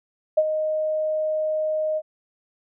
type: tone with ADSR envelope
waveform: sine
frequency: 621 Hz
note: D#5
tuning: 3 cents flat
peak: -12 dBFS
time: 0.37-2.02 s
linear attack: 10 ms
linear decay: 48 ms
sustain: -9 dB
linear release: 50 ms
effects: none